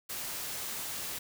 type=noise; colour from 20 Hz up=white; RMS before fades=-38 dBFS; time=0.09-1.19 s; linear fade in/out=10 ms; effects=none